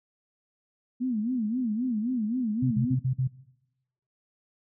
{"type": "tone with vibrato", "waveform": "sine", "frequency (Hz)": 233.1, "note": "A#3", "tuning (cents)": 0, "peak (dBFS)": -25, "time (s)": [1, 2.96], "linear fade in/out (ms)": 20, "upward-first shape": "sine", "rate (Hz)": 3.8, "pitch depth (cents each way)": 190}
{"type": "tone bursts", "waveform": "sine", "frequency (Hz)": 130, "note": "C3", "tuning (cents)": -11, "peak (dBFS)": -23, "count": 5, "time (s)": [2.62, 3.277], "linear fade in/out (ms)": 10, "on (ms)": 93, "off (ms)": 48}
{"effects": ["noise-tail reverb RT60 0.9 s tail -19 dB re dry"]}